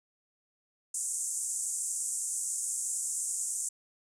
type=band-pass noise; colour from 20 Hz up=white; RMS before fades=-34 dBFS; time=0.94-3.69 s; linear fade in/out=5 ms; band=6900 to 9200 Hz; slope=48 dB/octave; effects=none